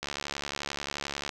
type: click train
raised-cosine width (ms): 0.2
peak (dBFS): -15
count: 91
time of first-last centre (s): 0.03-1.292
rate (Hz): 71.3
effects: none